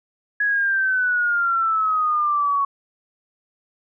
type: exponential sweep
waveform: sine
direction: down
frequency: 1680 to 1111 Hz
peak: -17 dBFS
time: 0.4-2.65 s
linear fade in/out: 5 ms
effects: none